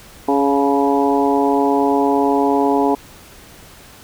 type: harmonic tone with a mistuned harmonic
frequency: 139.8 Hz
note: C#3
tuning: 15 cents sharp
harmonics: 2 / 3 / 4 / 5 / 6 / 7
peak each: -17 / -18 / -26 / -21 / -20 / -23 dBFS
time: 0.28-2.95 s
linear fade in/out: 5 ms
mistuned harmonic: 6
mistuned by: +23 cents
effects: pink hiss -42 dBFS RMS until 4.03 s